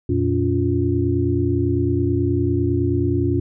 sine tone cluster, 87.3 / 117 / 284.1 / 352.6 Hz, F2 / A#2 / C#4 / F4, 0 / +7 / +43 / +17 cents, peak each -22 dBFS, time 0.09-3.4 s, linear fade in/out 5 ms, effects none

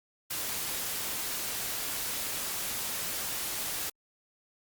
white noise, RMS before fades -34 dBFS, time 0.3-3.9 s, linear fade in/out 10 ms, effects Opus 48 kbps

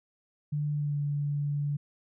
sine tone with pitch glide, 147.9 to 144.77 Hz, D3 to D3, +13 to -24 cents, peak -27 dBFS, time 0.52-1.77 s, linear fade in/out 10 ms, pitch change -37 cents, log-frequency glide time 0.73-0.98 s, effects none

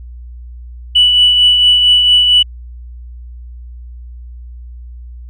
sine tone with tremolo, 2960 Hz, F#7, in tune, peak -3 dBFS, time 0.95-2.43 s, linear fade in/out 10 ms, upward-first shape triangle, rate 4.4 Hz, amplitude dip 45%, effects tanh soft clip ceiling 0 dBFS + added 60 Hz sine -28 dBFS peak until 5.29 s

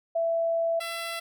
sine / 10% pulse tone pair in turn, 665 / 671.6 Hz, E5 / E5, +15 / +32 cents, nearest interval unison, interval 17 cents, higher second, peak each -23 dBFS, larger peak neither, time 0.15-0.8 / 0.8-1.2 s, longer first, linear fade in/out 10 ms, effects none

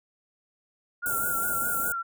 sine tone with vibrato, 1396.9 Hz, F6, in tune, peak -28 dBFS, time 1.02-2.03 s, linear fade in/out 20 ms, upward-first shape sine, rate 4.9 Hz, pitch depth 55 cents each way
white band-stop noise, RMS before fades -30 dBFS, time 1.06-1.92 s, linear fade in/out 0 ms, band 820 to 7500 Hz, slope 48 dB/octave
effects none

